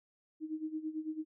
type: tone with tremolo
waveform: sine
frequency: 312.7 Hz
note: D#4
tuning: 9 cents sharp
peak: -33 dBFS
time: 0.4-1.25 s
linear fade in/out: 50 ms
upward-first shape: sine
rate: 9 Hz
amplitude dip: 80%
effects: none